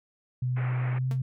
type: tone with pitch glide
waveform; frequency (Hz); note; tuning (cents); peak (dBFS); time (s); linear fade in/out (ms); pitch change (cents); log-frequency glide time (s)
sine; 125.7 to 130.13; B2 to C3; +31 to -9; -25; 0.42-1.22; 5; +60; 0.93-1.09
type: band-pass noise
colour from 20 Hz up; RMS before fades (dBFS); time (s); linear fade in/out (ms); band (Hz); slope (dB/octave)
white; -41; 0.56-0.99; 10; 190 to 2300; 48
type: tone with exponential decay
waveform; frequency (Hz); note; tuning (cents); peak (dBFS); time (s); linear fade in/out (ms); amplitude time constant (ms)
sawtooth; 227.3; A#3; -43; -31; 1.11-1.21; 2; 20
effects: none